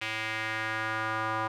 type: tone with band-pass filter sweep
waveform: square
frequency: 110 Hz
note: A2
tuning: in tune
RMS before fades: -32 dBFS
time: 0.01-1.48 s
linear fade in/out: 10 ms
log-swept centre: 2500 to 1100 Hz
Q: 2.3
effects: none